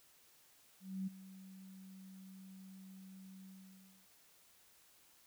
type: tone with ADSR envelope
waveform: sine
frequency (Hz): 190.3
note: F#3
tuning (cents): +49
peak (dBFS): -36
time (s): 0.8-4.08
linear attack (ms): 270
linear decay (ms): 17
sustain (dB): -16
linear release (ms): 630
effects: white hiss -67 dBFS RMS until 5.26 s